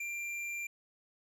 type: tone with hard clipping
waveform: sine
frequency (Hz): 2375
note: D7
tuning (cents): +19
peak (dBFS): -38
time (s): 0-0.67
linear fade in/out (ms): 5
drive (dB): 9
effects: none